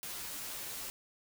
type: noise with comb filter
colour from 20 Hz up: white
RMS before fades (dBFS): -42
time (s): 0.03-0.9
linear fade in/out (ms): 0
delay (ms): 12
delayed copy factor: -0.95
effects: none